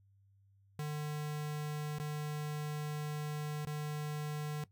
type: tone with dropouts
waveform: square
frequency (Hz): 150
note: D3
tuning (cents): +37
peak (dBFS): -37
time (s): 0.79-4.64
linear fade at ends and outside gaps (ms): 2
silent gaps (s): 1.985-1.998 / 3.651-3.67
effects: noise-tail reverb RT60 0.1 s tail -17 dB re dry + added 98 Hz sine -64 dBFS peak until 4.71 s